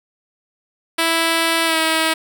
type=tone with pitch glide; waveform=5% pulse; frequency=329.6 to 321 Hz; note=E4 to E4; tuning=0 to -46 cents; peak=-4 dBFS; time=0.98-2.14 s; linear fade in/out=10 ms; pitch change=-46 cents; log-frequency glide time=1.65-1.77 s; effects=none